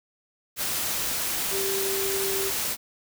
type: tone in noise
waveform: sine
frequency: 390.1 Hz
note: G4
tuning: 8 cents flat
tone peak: -28 dBFS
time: 1.5-2.52 s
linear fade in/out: 50 ms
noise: white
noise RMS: -28 dBFS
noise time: 0.56-2.77 s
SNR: -3 dB
effects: none